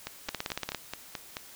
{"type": "two click trains", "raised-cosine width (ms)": 0.2, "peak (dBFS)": [-14, -17], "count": [9, 7], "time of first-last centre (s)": [[0.29, 0.747], [0.07, 1.369]], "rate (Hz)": [17.5, 4.62], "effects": ["white hiss -50 dBFS RMS until 1.55 s"]}